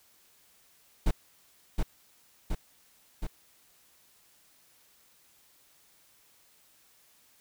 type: noise with echo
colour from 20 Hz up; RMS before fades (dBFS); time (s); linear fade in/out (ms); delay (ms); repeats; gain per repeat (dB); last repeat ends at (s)
brown; -23; 1.06-1.11; 5; 720; 3; -3; 3.27
effects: white hiss -63 dBFS RMS until 7.4 s